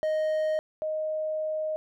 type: tone pair in turn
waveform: triangle / sine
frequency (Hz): 622.3 / 622.3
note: D#5 / D#5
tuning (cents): 0 / 0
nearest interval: unison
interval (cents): 0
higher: neither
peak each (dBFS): -22 / -27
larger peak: first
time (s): 0.03-0.59 / 0.82-1.76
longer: second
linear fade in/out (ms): 0
effects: none